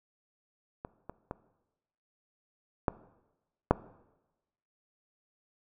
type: clicks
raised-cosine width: 1 ms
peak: -24 / -26 / -22 / -11 / -6 dBFS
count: 5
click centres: 0.849 / 1.096 / 1.311 / 2.882 / 3.71 s
effects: noise-tail reverb RT60 1.0 s tail -18 dB re dry